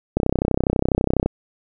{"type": "click train", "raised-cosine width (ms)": 2, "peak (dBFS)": -4, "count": 36, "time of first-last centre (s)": [0.17, 1.26], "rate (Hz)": 32.1, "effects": []}